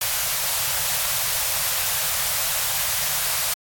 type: band-stop noise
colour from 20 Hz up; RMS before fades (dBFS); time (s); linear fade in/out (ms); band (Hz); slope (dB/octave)
white; -23; 0.01-3.54; 5; 160 to 520; 48
effects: AAC 64 kbps